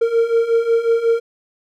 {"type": "beating tone pair", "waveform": "triangle", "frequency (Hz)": [457.2, 462.7], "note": ["A#4", "A#4"], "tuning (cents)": [-34, -13], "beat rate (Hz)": 5.5, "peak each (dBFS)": [-17, -13], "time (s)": [0.01, 1.2], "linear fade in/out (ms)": 10, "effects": []}